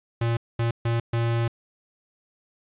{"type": "tone bursts at uneven times", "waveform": "square", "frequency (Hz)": 116.54, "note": "A#2", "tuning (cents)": 0, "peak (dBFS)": -22, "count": 4, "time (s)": [[0.21, 0.37], [0.59, 0.71], [0.85, 1], [1.13, 1.48]], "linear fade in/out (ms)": 5, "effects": ["resampled to 8000 Hz", "9-bit"]}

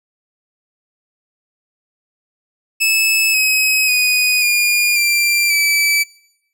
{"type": "tone with pitch steps", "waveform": "sawtooth", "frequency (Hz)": [2608, 2545, 2484, 2425, 2367, 2310], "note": ["E7", "D#7", "D#7", "D#7", "D7", "D7"], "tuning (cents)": [-19, 39, -3, -45, 13, -29], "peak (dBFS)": -9, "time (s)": [2.8, 6.04], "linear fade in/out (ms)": 20, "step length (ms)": 540, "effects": ["noise-tail reverb RT60 0.8 s tail -23 dB re dry"]}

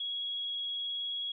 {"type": "tone with vibrato", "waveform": "sine", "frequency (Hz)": 3322, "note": "G#7", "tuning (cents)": 0, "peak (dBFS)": -33, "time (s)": [0, 1.32], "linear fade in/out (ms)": 5, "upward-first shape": "sine", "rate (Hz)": 19, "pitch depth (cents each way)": 10, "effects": []}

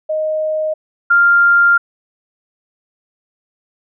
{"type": "tone pair in turn", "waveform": "sine", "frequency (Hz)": [622.3, 1396.2], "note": ["D#5", "F6"], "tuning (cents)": [0, -1], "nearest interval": "octave + major second", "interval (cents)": 1399, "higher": "second", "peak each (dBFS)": [-15, -7], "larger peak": "second", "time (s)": [[0.09, 0.74], [1.1, 1.78]], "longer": "second", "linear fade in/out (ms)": 10, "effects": []}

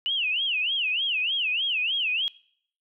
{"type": "tone with vibrato", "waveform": "sine", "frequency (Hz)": 2853, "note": "F7", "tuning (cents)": 36, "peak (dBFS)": -23, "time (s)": [0.06, 2.28], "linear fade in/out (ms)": 0, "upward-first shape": "sine", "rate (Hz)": 3.3, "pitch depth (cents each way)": 250, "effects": ["noise-tail reverb RT60 0.6 s tail -22 dB re dry"]}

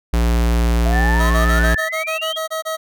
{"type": "tone", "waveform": "square", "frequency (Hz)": 58.27, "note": "A#1", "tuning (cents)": 0, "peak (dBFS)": -14, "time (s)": [0.13, 1.75], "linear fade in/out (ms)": 5}
{"type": "exponential sweep", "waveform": "sine", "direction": "up", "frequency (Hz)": [659.3, 3322], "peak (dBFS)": -23, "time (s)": [0.85, 2.38], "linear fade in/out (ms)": 10}
{"type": "tone with tremolo", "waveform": "sine", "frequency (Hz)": 1766, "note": "A6", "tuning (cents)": 6, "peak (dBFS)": -20, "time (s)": [0.91, 1.9], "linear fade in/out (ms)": 50, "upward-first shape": "sine", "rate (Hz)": 1.8, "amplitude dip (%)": 30}
{"type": "tone bursts", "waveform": "25% pulse", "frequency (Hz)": 639, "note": "D#5", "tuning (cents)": 46, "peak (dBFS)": -17, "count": 11, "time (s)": [1.19, 2.77], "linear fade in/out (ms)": 20, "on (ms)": 120, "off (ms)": 26}
{"effects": []}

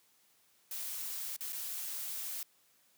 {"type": "noise with dropouts", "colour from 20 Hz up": "blue", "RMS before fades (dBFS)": -40, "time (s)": [0.71, 2.43], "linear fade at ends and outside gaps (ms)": 2, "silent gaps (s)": [[1.364, 1.407], [1.525, 1.529]], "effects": ["white hiss -69 dBFS RMS until 2.97 s", "high-pass 100 Hz 12 dB/octave"]}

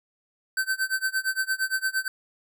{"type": "tone with tremolo", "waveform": "square", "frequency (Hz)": 1541, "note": "G6", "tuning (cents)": -30, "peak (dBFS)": -22, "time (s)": [0.57, 2.08], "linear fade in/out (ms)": 2, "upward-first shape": "sine", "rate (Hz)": 8.7, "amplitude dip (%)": 95, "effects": []}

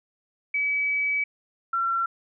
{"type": "tone pair in turn", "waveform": "sine", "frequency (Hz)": [2285, 1358.7], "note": ["D7", "F6"], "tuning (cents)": [-48, -48], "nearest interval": "major sixth", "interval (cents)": 900, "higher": "first", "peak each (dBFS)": -22, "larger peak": "neither", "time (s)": [[0.54, 1.24], [1.73, 2.06]], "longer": "first", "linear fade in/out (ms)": 5, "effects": []}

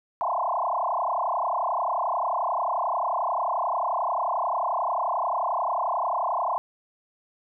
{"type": "tone with frequency modulation", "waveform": "sine", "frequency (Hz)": 864, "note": "A5", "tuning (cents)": -32, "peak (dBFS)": -23, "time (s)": [0.21, 6.58], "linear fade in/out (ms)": 0, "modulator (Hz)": 31.3, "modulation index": 6.7, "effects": []}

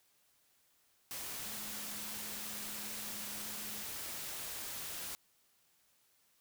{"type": "tone in noise", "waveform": "sine", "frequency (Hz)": 210, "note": "G#3", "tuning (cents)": 19, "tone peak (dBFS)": -54, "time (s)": [1.46, 3.83], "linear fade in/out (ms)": 0, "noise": "white", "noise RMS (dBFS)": -43, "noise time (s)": [1.11, 5.15], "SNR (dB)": -14, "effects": ["white hiss -72 dBFS RMS until 6.4 s"]}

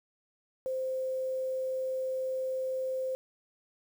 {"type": "tone with quantisation", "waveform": "sine", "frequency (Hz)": 521, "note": "C5", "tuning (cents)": -7, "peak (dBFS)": -30, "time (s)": [0.66, 3.15], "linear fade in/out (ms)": 0, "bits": 9, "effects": []}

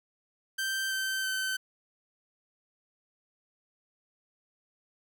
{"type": "tone with pitch steps", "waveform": "sawtooth", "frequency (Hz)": [1562, 1548.5, 1535.2], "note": ["G6", "G6", "G6"], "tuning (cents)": [-7, -22, -37], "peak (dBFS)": -26, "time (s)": [0.58, 1.57], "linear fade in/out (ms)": 10, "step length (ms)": 330, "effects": []}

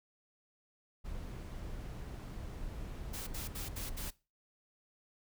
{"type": "noise", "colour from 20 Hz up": "brown", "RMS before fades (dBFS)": -43, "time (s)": [1.04, 4.11], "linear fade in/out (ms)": 20}
{"type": "noise bursts", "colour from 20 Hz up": "white", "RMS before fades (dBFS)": -44, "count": 5, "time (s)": [3.13, 4.106], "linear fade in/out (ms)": 10, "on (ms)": 140, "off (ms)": 69}
{"effects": ["noise-tail reverb RT60 0.3 s tail -21 dB re dry"]}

